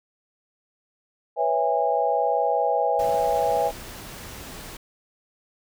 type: chord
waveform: sine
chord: C# minor seventh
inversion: third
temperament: equal with one note detuned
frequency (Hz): 493.9 / 554.4 / 659.3 / 817.8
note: B4 / C#5 / E5 / G#5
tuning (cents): 0 / 0 / 0 / -27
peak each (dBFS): -26 / -27 / -25 / -23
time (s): 1.36-3.72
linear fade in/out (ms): 50
type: noise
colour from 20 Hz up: pink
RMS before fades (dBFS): -39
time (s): 2.99-4.77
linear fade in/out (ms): 5
effects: none